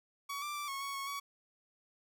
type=tone with pitch steps; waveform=sawtooth; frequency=1128 / 1179 / 1170 / 1096 / 1113 / 1100 / 1127 Hz; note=C#6 / D6 / D6 / C#6 / C#6 / C#6 / C#6; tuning=+30 / +6 / -7 / -20 / +7 / -14 / +28 cents; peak=-34 dBFS; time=0.29-1.2 s; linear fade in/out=10 ms; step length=130 ms; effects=none